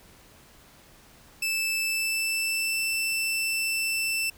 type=tone with pitch glide; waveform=sawtooth; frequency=2637 to 2665 Hz; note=E7 to E7; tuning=0 to +18 cents; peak=-22 dBFS; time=1.42-4.3 s; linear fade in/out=5 ms; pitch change=+18 cents; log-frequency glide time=1.8-2.78 s; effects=pink hiss -54 dBFS RMS until 4.37 s